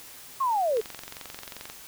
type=linear sweep; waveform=sine; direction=down; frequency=1108.7 to 415.3 Hz; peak=-22 dBFS; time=0.4-0.81 s; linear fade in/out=10 ms
type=click train; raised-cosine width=0.2 ms; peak=-21 dBFS; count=22; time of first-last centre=0.77-1.699 s; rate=22.6 Hz
effects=white hiss -46 dBFS RMS until 1.87 s